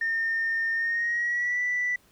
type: tone with pitch glide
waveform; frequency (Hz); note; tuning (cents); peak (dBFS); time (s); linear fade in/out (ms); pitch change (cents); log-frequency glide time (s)
sine; 1819 to 1972.2; A#6 to B6; -43 to -3; -23; 0.01-1.96; 5; +140; 0.74-1.61
effects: tanh soft clip ceiling -20 dBFS + pink hiss -61 dBFS RMS until 2.11 s